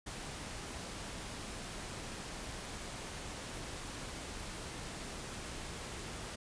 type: noise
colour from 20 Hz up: pink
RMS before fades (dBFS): -44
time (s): 0.06-6.36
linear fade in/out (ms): 10
effects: resampled to 22050 Hz